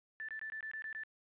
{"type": "tone bursts", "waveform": "sine", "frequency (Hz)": 1760, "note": "A6", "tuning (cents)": 0, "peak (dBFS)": -40, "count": 8, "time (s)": [0.2, 1.035], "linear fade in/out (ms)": 0, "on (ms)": 86, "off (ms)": 21, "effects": ["resampled to 8000 Hz", "12-bit"]}